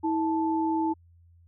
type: tone pair together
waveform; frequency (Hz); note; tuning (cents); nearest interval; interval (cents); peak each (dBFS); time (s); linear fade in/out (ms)
sine; 322.9 / 876.3; E4 / A5; -36 / -7; octave + perfect fourth; 1729; -25 / -28; 0.03-0.94; 20
effects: added 85 Hz sine -54 dBFS peak until 1.47 s